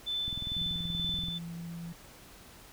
sine tone with tremolo, 3520 Hz, A7, in tune, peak -30 dBFS, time 0.06-1.39 s, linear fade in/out 20 ms, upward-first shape sine, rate 2.2 Hz, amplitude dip 45%
click train, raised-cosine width 5 ms, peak -28 dBFS, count 22, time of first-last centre 0.28-1.285 s, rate 20.9 Hz
sine tone, 169.3 Hz, E3, 46 cents sharp, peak -38 dBFS, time 0.57-1.93 s, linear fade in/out 10 ms
effects pink hiss -53 dBFS RMS until 2.72 s

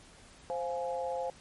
sine chord, F minor, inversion second, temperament just, 523.8 / 698.5 / 838.1 Hz, C5 / F5 / Ab5, +2 / 0 / +16 cents, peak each -34 / -38 / -38 dBFS, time 0.5-1.3 s, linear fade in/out 0 ms, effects pink hiss -56 dBFS RMS until 1.4 s + MP3 48 kbps

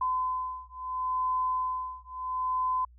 sine beating tone pair, 1019 / 1019.74 Hz, C6 / C6, -46 / -45 cents, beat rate 0.74 Hz, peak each -31 dBFS, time 0.01-2.85 s, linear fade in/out 5 ms, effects added 60 Hz sine -52 dBFS peak until 2.98 s

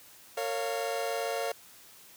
40% pulse chord, Bb minor, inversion none, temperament equal with one note detuned, 456.6 / 554.4 / 698.5 Hz, Bb4 / Db5 / F5, -36 / 0 / 0 cents, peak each -34 dBFS, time 0.37-1.52 s, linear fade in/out 5 ms, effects white hiss -54 dBFS RMS until 2.16 s + high-pass 60 Hz 12 dB/octave

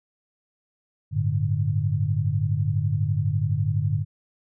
sine chord, G suspended second, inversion none, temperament equal, 98 / 110 / 146.83 Hz, G2 / A2 / D3, 0 / 0 / 0 cents, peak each -25 dBFS, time 1.11-4.05 s, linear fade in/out 50 ms, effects none

